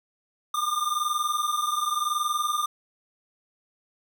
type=tone pair together; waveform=square; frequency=1193.1 / 1214 Hz; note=D6 / D#6; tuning=+27 / -43 cents; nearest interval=unison; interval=30 cents; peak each=-28 dBFS; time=0.54-2.66 s; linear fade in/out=5 ms; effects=none